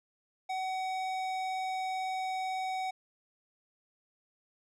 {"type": "tone with tanh clipping", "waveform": "sine", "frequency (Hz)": 753, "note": "F#5", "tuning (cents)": 30, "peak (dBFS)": -34, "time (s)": [0.49, 2.91], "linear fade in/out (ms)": 10, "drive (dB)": 16, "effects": []}